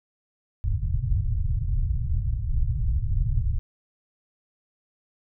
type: low-pass noise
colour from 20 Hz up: pink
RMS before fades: -24 dBFS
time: 0.64-3.59 s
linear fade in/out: 0 ms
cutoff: 130 Hz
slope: 48 dB/octave
effects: none

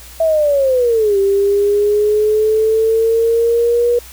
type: linear two-way sweep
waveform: sine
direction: down then up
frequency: 659.3 to 392 to 481.6 Hz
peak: -10 dBFS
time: 0.2-3.99 s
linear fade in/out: 5 ms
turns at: 1.18 s
effects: added 60 Hz sine -38 dBFS peak until 4.12 s + white hiss -38 dBFS RMS until 4.12 s

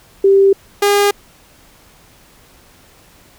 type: tone pair in turn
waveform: sine / sawtooth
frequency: 392 / 406.4 Hz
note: G4 / G#4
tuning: 0 / -38 cents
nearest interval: minor second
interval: 62 cents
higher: second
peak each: -6 dBFS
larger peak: neither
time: 0.24-0.53 / 0.82-1.11 s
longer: neither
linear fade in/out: 5 ms
effects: pink hiss -47 dBFS RMS until 3.38 s

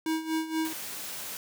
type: tone with tremolo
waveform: square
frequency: 319.4 Hz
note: D#4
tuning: 45 cents sharp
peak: -26 dBFS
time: 0.06-0.73 s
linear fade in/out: 2 ms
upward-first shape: sine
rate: 4.2 Hz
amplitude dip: 75%
type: high-pass noise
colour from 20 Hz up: white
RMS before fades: -38 dBFS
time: 0.65-1.37 s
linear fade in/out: 0 ms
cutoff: 120 Hz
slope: 12 dB/octave
effects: none

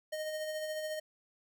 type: tone with tremolo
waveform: square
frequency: 619 Hz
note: D#5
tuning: 9 cents flat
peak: -35 dBFS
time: 0.12-1 s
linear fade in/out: 10 ms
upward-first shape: sine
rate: 14 Hz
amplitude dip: 35%
effects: none

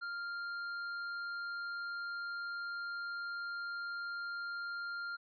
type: tone with tanh clipping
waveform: triangle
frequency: 1396.9 Hz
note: F6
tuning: in tune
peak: -40 dBFS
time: 0.01-5.17 s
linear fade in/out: 20 ms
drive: 14 dB
effects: resampled to 11025 Hz

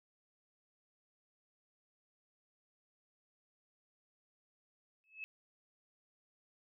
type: tone with exponential growth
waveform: sine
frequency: 2594 Hz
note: E7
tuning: 28 cents flat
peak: -38 dBFS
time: 5.04-5.24 s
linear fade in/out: 0 ms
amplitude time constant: 43 ms
effects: none

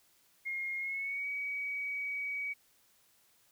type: tone with pitch glide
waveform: sine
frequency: 2140 to 2265 Hz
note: C7 to C#7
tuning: +38 to +37 cents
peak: -34 dBFS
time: 0.45-2.54 s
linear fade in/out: 20 ms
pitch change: +99 cents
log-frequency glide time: 0.78-1.27 s
effects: white hiss -68 dBFS RMS until 3.51 s

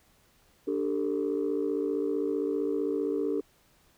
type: chord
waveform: sine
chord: D suspended fourth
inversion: none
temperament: equal with one note detuned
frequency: 293.7 / 392 / 447.4 Hz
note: D4 / G4 / A4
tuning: 0 / 0 / +29 cents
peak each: -30 dBFS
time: 0.67-3.41 s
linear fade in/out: 10 ms
effects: tanh soft clip ceiling -20 dBFS + pink hiss -64 dBFS RMS until 3.97 s

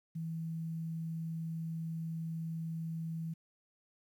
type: tone with quantisation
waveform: sine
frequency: 163.2 Hz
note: E3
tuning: 17 cents flat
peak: -36 dBFS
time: 0.15-3.34 s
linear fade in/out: 10 ms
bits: 11
effects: none

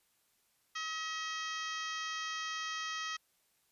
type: harmonic tone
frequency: 638 Hz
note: D#5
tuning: 43 cents sharp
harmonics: 2 / 3 / 4 / 5 / 6 / 7 / 8 / 9 / 10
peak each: -41 / -42 / -47 / -44 / -52 / -52 / -49 / -50 / -51 dBFS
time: 0.75-3.17 s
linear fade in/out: 10 ms
effects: white hiss -74 dBFS RMS until 3.71 s + resampled to 32000 Hz

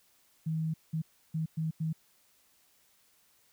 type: tone bursts at uneven times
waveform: sine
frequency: 159.5 Hz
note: D#3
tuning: 43 cents sharp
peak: -29 dBFS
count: 5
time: 0.46-0.74 / 0.93-1.02 / 1.34-1.46 / 1.57-1.71 / 1.8-1.93 s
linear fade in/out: 10 ms
effects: white hiss -67 dBFS RMS until 3.52 s

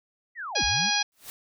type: linear two-way sweep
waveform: sine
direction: down then up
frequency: 2022 to 45.24 to 234.5 Hz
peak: -32 dBFS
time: 0.35-0.91 s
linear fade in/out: 50 ms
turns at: 0.64 s
type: harmonic tone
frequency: 824 Hz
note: G#5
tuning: 14 cents flat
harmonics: 1 / 2 / 3 / 4 / 5 / 6 / 7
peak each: -30 / -30 / -30 / -30 / -30 / -30 / -30 dBFS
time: 0.55-1.03 s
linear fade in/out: 10 ms
type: noise with exponential growth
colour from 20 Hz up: white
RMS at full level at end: -37 dBFS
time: 1.12-1.3 s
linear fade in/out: 0 ms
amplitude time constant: 39 ms
effects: none

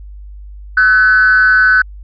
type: tone with frequency modulation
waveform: sine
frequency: 1507 Hz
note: F#6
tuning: 31 cents sharp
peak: -5 dBFS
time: 0.77-1.82 s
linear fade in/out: 5 ms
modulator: 202 Hz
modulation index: 0.49
effects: tanh soft clip ceiling -2 dBFS + added 50 Hz sine -29 dBFS peak until 2.03 s

